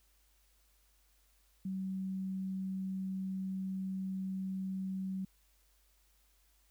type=tone; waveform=sine; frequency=190 Hz; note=F#3; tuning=46 cents sharp; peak=-35 dBFS; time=1.65-5.25 s; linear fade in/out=5 ms; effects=added 50 Hz sine -69 dBFS peak until 6.7 s + white hiss -72 dBFS RMS until 6.7 s